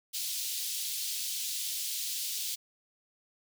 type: high-pass noise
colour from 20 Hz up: pink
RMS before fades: -35 dBFS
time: 0.13-2.56 s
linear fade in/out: 20 ms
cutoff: 3400 Hz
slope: 24 dB/octave
effects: none